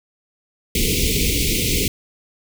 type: band-stop noise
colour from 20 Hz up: pink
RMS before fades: -19 dBFS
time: 0.75-1.88 s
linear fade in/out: 2 ms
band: 490 to 2100 Hz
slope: 96 dB/octave
effects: none